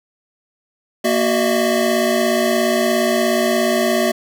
square tone cluster, 234.7 / 372.1 / 607 / 664 Hz, A#3 / F#4 / D#5 / E5, +12 / +10 / -43 / +12 cents, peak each -21 dBFS, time 1.04-4.12 s, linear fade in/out 10 ms, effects none

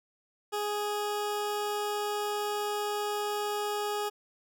20% pulse tone, 415.3 Hz, G#4, in tune, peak -25 dBFS, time 0.52-4.1 s, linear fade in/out 20 ms, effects none

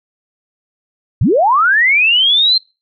sine linear sweep, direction up, 73.42 to 4186 Hz, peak -8 dBFS, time 1.21-2.58 s, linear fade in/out 5 ms, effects noise-tail reverb RT60 0.3 s tail -26 dB re dry

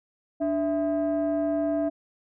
sine tone pair together, 293.7 / 659.3 Hz, D4 / E5, 0 / 0 cents, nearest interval octave + major second, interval 1400 cents, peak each -24 / -24 dBFS, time 0.4-1.9 s, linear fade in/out 20 ms, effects tanh soft clip ceiling -19 dBFS

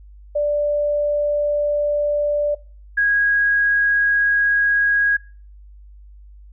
sine tone pair in turn, 587.3 / 1647.3 Hz, D5 / G#6, 0 / -15 cents, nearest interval octave + tritone, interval 1785 cents, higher second, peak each -16 / -14 dBFS, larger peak second, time 0.35-2.55 / 2.97-5.17 s, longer neither, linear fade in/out 10 ms, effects noise-tail reverb RT60 0.4 s tail -22 dB re dry + added 50 Hz sine -40 dBFS peak until 6.52 s

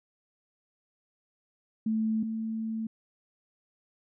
sine tone pair in turn, 220 / 222.3 Hz, A3 / A3, 0 / +18 cents, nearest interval unison, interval 18 cents, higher second, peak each -25 / -30 dBFS, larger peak first, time 1.86-2.23 / 2.23-2.87 s, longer second, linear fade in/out 5 ms, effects none

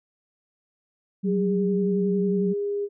sine tone with vibrato, 187.8 Hz, F#3, 26 cents sharp, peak -22 dBFS, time 1.23-2.54 s, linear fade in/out 20 ms, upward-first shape sine, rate 11 Hz, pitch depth 50 cents each way
sine tone, 406.6 Hz, G#4, 37 cents flat, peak -24 dBFS, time 1.24-2.89 s, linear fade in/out 50 ms
effects none

